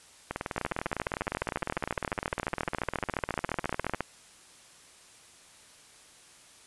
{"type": "two click trains", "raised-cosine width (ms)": 0.5, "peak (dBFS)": [-13, -16], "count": [50, 73], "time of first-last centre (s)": [[0.58, 4.007], [0.31, 3.946]], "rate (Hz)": [14.3, 19.8], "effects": ["white hiss -55 dBFS RMS until 6.66 s", "resampled to 24000 Hz"]}